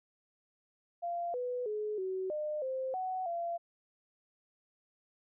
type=tone with pitch steps; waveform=sine; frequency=691 / 495.1 / 423.9 / 376.4 / 605 / 523 / 746 / 684 Hz; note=F5 / B4 / G#4 / F#4 / D#5 / C5 / F#5 / F5; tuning=-19 / +4 / +35 / +30 / -49 / -1 / +14 / -36 cents; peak=-33 dBFS; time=1.02-3.58 s; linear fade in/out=20 ms; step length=320 ms; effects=none